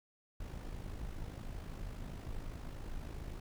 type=noise with amplitude modulation; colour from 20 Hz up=brown; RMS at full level=-41 dBFS; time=0.4-3.4 s; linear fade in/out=5 ms; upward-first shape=sine; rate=52.5 Hz; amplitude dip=55%; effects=none